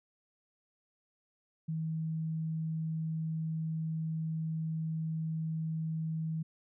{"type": "tone", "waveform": "sine", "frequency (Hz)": 160, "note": "D#3", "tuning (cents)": 49, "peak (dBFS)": -32, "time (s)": [1.68, 6.43], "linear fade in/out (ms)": 10, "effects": []}